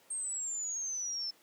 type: exponential sweep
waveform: sine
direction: down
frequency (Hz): 8590 to 5270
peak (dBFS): -34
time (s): 0.1-1.31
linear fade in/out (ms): 10
effects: pink hiss -63 dBFS RMS until 1.42 s + high-pass 300 Hz 12 dB/octave